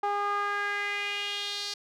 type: tone with band-pass filter sweep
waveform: sawtooth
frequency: 407.3 Hz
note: G#4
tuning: 34 cents flat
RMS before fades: -31 dBFS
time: 0.03-1.74 s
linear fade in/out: 5 ms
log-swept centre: 910 to 4700 Hz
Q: 3.3
effects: none